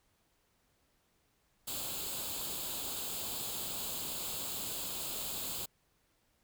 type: noise with comb filter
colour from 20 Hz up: white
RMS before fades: -39 dBFS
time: 1.67-5.66 s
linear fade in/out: 10 ms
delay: 0.26 ms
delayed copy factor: +0.7
effects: pink hiss -74 dBFS RMS until 6.43 s